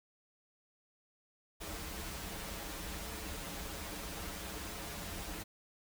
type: noise with comb filter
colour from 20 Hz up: pink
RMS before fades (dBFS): -43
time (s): 1.6-5.44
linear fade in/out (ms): 20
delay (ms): 8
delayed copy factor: -0.85
effects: none